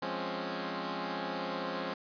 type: chord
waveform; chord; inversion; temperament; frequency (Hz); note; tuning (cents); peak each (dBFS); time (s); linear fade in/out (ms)
10% pulse; Db major seventh; first; equal; 174.61 / 207.7 / 261.6 / 277.2; F3 / Ab3 / C4 / Db4; 0 / 0 / 0 / 0; -32; 0.02-1.94; 5
effects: resampled to 11025 Hz